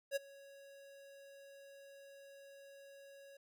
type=tone with ADSR envelope; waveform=square; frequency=554.4 Hz; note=C#5; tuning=in tune; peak=-33 dBFS; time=0.11-3.37 s; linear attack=51 ms; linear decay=18 ms; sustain=-23 dB; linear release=4 ms; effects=none